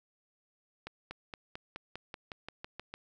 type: accelerating click train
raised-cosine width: 0.3 ms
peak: -25 dBFS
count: 12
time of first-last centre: 0.87-2.94 s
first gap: 240 ms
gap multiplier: 0.95
effects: none